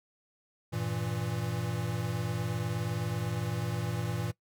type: chord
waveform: square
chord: E diminished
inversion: first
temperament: equal with one note detuned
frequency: 96.99 / 116.54 / 164.81 Hz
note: G2 / Bb2 / E3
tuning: -18 / 0 / 0 cents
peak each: -39 / -34 / -37 dBFS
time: 0.72-4.32 s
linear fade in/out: 20 ms
effects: noise-tail reverb RT60 0.1 s tail -20 dB re dry